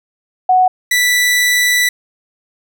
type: tone pair in turn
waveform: sine / sawtooth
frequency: 740 / 1972.1 Hz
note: F#5 / B6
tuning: 0 / -3 cents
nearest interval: octave + perfect fourth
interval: 1697 cents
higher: second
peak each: -7 dBFS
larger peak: neither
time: 0.49-0.68 / 0.91-1.89 s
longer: second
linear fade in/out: 5 ms
effects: none